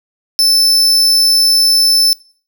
40% pulse tone, 5280 Hz, E8, 2 cents sharp, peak -7 dBFS, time 0.39-2.13 s, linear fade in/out 0 ms, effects noise-tail reverb RT60 0.5 s tail -25 dB re dry

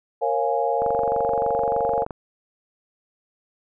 sine chord, Bb minor seventh, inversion none, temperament equal with one note detuned, 466.2 / 545.2 / 698.5 / 830.6 Hz, Bb4 / Db5 / F5 / Ab5, 0 / -29 / 0 / 0 cents, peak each -25 dBFS, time 0.21-2.05 s, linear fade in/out 20 ms
click train, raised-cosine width 1 ms, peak -17 dBFS, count 31, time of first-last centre 0.82-2.108 s, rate 23.3 Hz
effects none

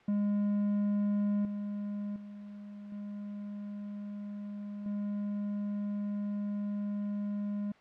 triangle tone with level steps, 205 Hz, G#3, 22 cents flat, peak -25 / -32 / -41 / -36 / -30 dBFS, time 0.08-7.72 s, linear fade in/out 5 ms, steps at 1.45 / 2.16 / 2.92 / 4.86 s, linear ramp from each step 2 ms, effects white hiss -59 dBFS RMS until 7.8 s + low-pass 2000 Hz 12 dB/octave

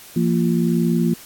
sine tone cluster, 170.7 / 231.5 / 346 Hz, F3 / A#3 / F4, -39 / -12 / -16 cents, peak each -18 / -19 / -24 dBFS, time 0.16-1.14 s, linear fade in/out 5 ms, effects white hiss -42 dBFS RMS until 1.25 s + AAC 64 kbps

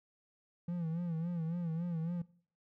triangle tone with vibrato, 168.1 Hz, E3, 34 cents sharp, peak -32 dBFS, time 0.68-2.22 s, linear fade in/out 5 ms, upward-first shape sine, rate 3.6 Hz, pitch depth 87 cents each way, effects noise-tail reverb RT60 0.5 s tail -20 dB re dry

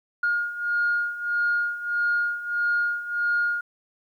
sine beating tone pair, 1423 / 1424.6 Hz, F6 / F6, +32 / +34 cents, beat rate 1.6 Hz, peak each -27 / -23 dBFS, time 0.23-3.61 s, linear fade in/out 5 ms, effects tanh soft clip ceiling -15 dBFS + 10-bit

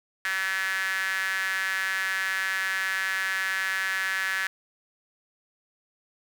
sawtooth tone with high-pass filter, 190.8 Hz, G3, 47 cents flat, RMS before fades -28 dBFS, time 0.25-4.47 s, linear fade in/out 0 ms, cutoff 1700 Hz, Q 6.3, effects none

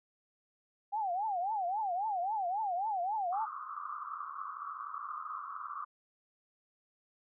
sine tone with vibrato, 784 Hz, G5, in tune, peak -31 dBFS, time 0.92-3.46 s, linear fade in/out 20 ms, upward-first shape triangle, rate 3.7 Hz, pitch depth 250 cents each way
pink band-pass noise, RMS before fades -42 dBFS, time 3.32-5.85 s, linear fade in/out 10 ms, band 1100 to 1300 Hz, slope 96 dB/octave
effects none

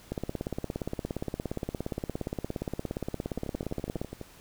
two click trains, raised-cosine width 2 ms, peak -18 / -24 dBFS, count 68 / 11, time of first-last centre 0.12-4.015 / 3.38-4.213 s, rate 17.2 / 12 Hz, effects pink hiss -54 dBFS RMS until 4.4 s

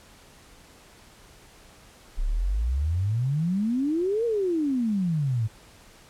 sine exponential two-way sweep, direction up then down, 31.23 to 478.4 to 105.5 Hz, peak -22 dBFS, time 2.17-5.48 s, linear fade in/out 20 ms, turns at 4.25 s, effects pink hiss -52 dBFS RMS until 6.09 s + low-pass 11000 Hz 12 dB/octave

